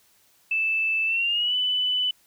sine tone with pitch glide, 2637 to 2994 Hz, E7 to F#7, 0 to +20 cents, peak -21 dBFS, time 0.51-2.11 s, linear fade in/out 5 ms, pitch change +220 cents, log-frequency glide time 1.06-1.55 s, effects white hiss -61 dBFS RMS until 2.26 s

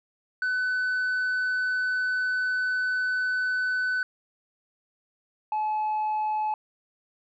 sine tone pair in turn, 1504 / 857.2 Hz, F#6 / A5, +28 / -45 cents, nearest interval minor seventh, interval 973 cents, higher first, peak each -21 / -22 dBFS, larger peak first, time 0.42-4.03 / 5.52-6.54 s, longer first, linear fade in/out 2 ms, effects tanh soft clip ceiling -23 dBFS

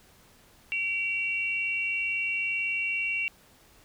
sine tone pair together, 2302 / 2740 Hz, D7 / F7, -35 / -34 cents, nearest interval minor third, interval 301 cents, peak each -31 / -28 dBFS, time 0.72-3.28 s, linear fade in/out 0 ms, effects pink hiss -58 dBFS RMS until 3.84 s

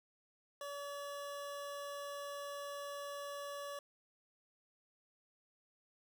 25% pulse tone, 570 Hz, C#5, 48 cents sharp, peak -39 dBFS, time 0.61-3.79 s, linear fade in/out 2 ms, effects none

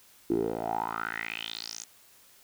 10% pulse tone with band-pass filter sweep, 56 Hz, A1, 31 cents sharp, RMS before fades -33 dBFS, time 0.3-1.84 s, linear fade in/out 5 ms, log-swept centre 330 to 6900 Hz, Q 6.3, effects white hiss -58 dBFS RMS until 2.43 s

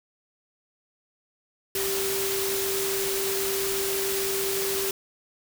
sine tone in noise, 390.4 Hz, G4, 7 cents flat, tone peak -28 dBFS, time 1.75-4.91 s, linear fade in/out 2 ms, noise white, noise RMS -29 dBFS, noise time 1.75-4.91 s, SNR -2 dB, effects none

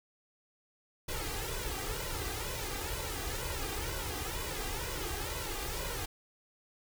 pink noise with flanger, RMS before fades -37 dBFS, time 1.08-6.06 s, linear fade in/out 10 ms, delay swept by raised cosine 2 to 2.54 ms, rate 2.1 Hz, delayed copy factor +0.75, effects none

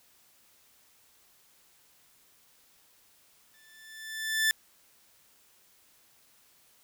sawtooth tone with exponential growth, 1760 Hz, A6, in tune, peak -18 dBFS, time 3.54-4.51 s, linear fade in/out 0 ms, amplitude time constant 210 ms, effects white hiss -63 dBFS RMS until 6.83 s

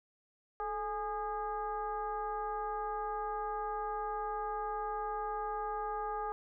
sine tone with frequency modulation, 830.6 Hz, G#5, in tune, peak -34 dBFS, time 0.6-6.32 s, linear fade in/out 0 ms, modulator 398 Hz, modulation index 1.1, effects none

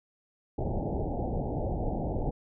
pink low-pass noise, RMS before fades -31 dBFS, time 0.58-2.31 s, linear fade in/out 5 ms, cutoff 840 Hz, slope 96 dB/octave, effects none

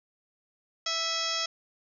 harmonic tone with a mistuned harmonic, 659.3 Hz, E5, in tune, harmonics 1 / 2 / 3 / 4 / 5 / 6 / 7 / 8 / 9 / 10, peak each -40 / -36 / -39 / -40 / -35 / -39 / -39 / -32 / -42 / -40 dBFS, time 0.86-1.46 s, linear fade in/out 5 ms, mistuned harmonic 4, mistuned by -66 cents, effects none

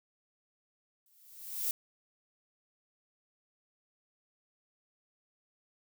violet noise with exponential growth, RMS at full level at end -30 dBFS, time 1.06-1.71 s, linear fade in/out 1 ms, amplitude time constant 140 ms, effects none

